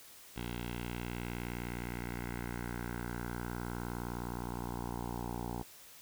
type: tone with low-pass filter sweep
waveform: 10% pulse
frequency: 59.6 Hz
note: A#1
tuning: 39 cents sharp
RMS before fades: -40 dBFS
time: 0.36-5.63 s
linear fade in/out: 5 ms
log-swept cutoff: 3300 to 820 Hz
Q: 2.4
effects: white hiss -55 dBFS RMS until 6.01 s